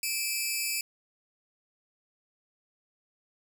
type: tone pair together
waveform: 10% pulse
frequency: 2354 / 2581 Hz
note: D7 / E7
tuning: +3 / -37 cents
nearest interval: major second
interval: 160 cents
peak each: -23 dBFS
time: 0.03-0.81 s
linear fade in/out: 2 ms
effects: none